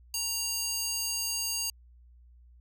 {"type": "tone with high-pass filter", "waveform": "square", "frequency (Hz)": 932.3, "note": "A#5", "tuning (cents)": 0, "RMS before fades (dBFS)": -32, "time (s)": [0.14, 1.7], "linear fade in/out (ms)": 2, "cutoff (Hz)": 5200, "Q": 1.4, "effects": ["added 60 Hz sine -53 dBFS peak until 2.6 s"]}